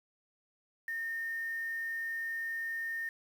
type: tone with quantisation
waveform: sine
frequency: 1825 Hz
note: A#6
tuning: 37 cents flat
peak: -34 dBFS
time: 0.88-3.09 s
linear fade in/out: 2 ms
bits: 9
effects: none